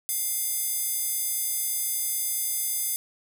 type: tone with high-pass filter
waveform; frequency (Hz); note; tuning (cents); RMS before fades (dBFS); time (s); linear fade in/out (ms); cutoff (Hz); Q
square; 703; F5; +11; -28; 0.09-2.96; 0; 9900; 1.2
effects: none